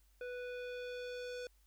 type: tone with low-pass filter sweep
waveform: square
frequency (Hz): 493.9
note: B4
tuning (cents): 0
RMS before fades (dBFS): -44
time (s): 0.21-1.47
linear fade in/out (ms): 2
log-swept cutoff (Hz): 2100 to 5900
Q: 1.3
effects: added 50 Hz sine -66 dBFS peak until 1.66 s + white hiss -75 dBFS RMS until 1.66 s